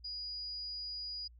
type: tone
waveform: sine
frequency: 4900 Hz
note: D#8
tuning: 27 cents flat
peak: -39 dBFS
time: 0.04-1.28 s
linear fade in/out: 10 ms
effects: added 59 Hz sine -55 dBFS peak until 1.39 s + AAC 64 kbps